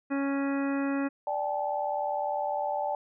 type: harmonic tone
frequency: 277.2 Hz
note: C#4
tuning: in tune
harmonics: 1 / 2 / 3 / 4 / 5 / 6 / 7 / 9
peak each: -27 / -36 / -41 / -42 / -41 / -43 / -44 / -46 dBFS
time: 0.1-1.09 s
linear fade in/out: 20 ms
type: chord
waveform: sine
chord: D suspended fourth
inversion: none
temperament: equal with one note detuned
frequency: 587.3 / 784 / 863.9 Hz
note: D5 / G5 / A5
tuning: 0 / 0 / -32 cents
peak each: -32 dBFS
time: 1.27-2.95 s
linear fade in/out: 2 ms
effects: none